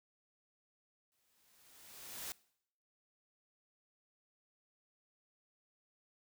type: noise with exponential growth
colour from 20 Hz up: white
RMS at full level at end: -42 dBFS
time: 1.12-2.32 s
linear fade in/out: 0 ms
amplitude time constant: 260 ms
effects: noise-tail reverb RT60 0.7 s tail -22 dB re dry